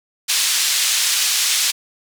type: band-pass noise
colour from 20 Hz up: pink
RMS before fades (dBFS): -18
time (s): 0.28-1.72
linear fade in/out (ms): 20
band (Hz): 3300 to 9300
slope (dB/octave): 12
effects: none